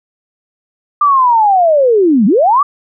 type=linear two-way sweep; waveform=sine; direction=down then up; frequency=1196 to 185 to 1196 Hz; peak=-6 dBFS; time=1.01-2.63 s; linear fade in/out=5 ms; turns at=2.26 s; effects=none